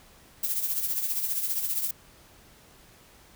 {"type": "noise with tremolo", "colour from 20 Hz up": "violet", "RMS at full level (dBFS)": -26, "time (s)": [0.43, 1.91], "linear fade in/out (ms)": 5, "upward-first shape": "triangle", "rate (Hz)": 15, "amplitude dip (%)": 65, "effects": ["pink hiss -55 dBFS RMS until 3.35 s"]}